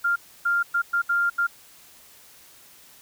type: tone bursts at uneven times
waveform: sine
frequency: 1396.9 Hz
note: F6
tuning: in tune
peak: -19 dBFS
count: 6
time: 0.04-0.16 / 0.45-0.63 / 0.74-0.82 / 0.93-1.02 / 1.09-1.3 / 1.38-1.47 s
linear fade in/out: 10 ms
effects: white hiss -51 dBFS RMS until 3.01 s